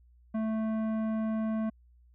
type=tone with tanh clipping; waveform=sine; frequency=220 Hz; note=A3; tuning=in tune; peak=-30 dBFS; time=0.34-1.7 s; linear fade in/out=10 ms; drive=13 dB; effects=added 60 Hz sine -57 dBFS peak until 2.14 s